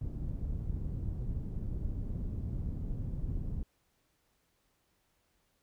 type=low-pass noise; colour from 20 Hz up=pink; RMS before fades=-36 dBFS; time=0.01-3.63 s; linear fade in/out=2 ms; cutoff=160 Hz; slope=12 dB/octave; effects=pink hiss -75 dBFS RMS until 5.62 s